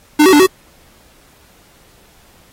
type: tone with pitch steps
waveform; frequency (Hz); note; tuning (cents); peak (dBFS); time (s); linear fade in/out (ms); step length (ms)
square; 300.5 / 378.2 / 293.6 / 375.6; D4 / F#4 / D4 / F#4; +40 / +38 / 0 / +26; -6; 0.19-0.466; 10; 69
effects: pink hiss -49 dBFS RMS until 2.52 s + AAC 48 kbps